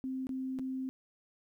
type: tone with dropouts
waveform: sine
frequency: 261.6 Hz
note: C4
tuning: in tune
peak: -34 dBFS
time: 0.04-0.89 s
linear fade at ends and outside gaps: 0 ms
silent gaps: 0.269-0.292 / 0.588-0.594 s
effects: 12-bit